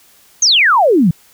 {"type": "exponential sweep", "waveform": "sine", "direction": "down", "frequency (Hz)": [6645, 150.8], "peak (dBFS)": -7, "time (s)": [0.42, 1.11], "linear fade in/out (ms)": 5, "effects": ["white hiss -48 dBFS RMS until 1.33 s"]}